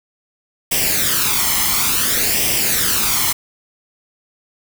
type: noise with flanger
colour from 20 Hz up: white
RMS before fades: -17 dBFS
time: 0.71-3.33 s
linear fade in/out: 10 ms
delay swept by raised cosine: 0.36 to 0.97 ms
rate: 0.57 Hz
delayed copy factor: +0.65
effects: none